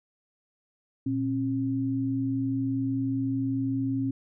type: tone pair together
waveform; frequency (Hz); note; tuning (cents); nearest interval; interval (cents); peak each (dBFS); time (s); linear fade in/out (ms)
sine; 118.26 / 269.5; A#2 / C#4; +25 / -49; octave + major second; 1426; -31 / -26; 1.06-4.11; 5
effects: none